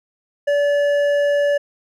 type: tone with hard clipping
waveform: triangle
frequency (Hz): 576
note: D5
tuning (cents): -34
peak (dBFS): -16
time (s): 0.47-1.58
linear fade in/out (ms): 10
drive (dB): 11
effects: none